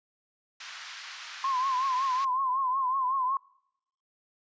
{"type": "band-pass noise", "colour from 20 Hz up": "pink", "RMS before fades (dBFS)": -43, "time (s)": [0.6, 2.25], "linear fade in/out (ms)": 5, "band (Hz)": [1200, 5900], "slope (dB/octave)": 24}
{"type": "tone with vibrato", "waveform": "sine", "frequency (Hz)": 1046, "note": "C6", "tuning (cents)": -1, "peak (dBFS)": -25, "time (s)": [1.44, 3.37], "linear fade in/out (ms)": 2, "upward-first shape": "triangle", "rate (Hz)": 5.4, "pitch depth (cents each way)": 100}
{"effects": ["noise-tail reverb RT60 0.8 s tail -26 dB re dry", "resampled to 16000 Hz"]}